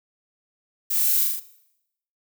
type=noise with echo; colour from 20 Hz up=violet; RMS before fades=-24 dBFS; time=0.9-1.24 s; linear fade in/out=10 ms; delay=40 ms; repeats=4; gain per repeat=-2 dB; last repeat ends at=1.4 s; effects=noise-tail reverb RT60 0.8 s tail -17 dB re dry